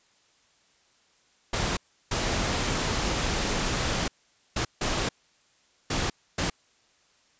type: noise bursts at uneven times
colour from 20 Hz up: pink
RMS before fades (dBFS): -27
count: 6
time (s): 1.53-1.77 / 2.11-4.08 / 4.56-4.65 / 4.81-5.09 / 5.9-6.1 / 6.38-6.5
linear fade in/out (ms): 5
effects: white hiss -64 dBFS RMS until 7.39 s + resampled to 16000 Hz